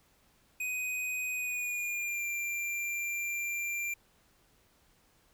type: tone with pitch glide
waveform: square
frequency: 2501 to 2373 Hz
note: D#7 to D7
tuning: +8 to +17 cents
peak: -33 dBFS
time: 0.6-3.94 s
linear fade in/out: 5 ms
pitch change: -91 cents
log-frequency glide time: 1.34-2.25 s
effects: pink hiss -67 dBFS RMS until 5.33 s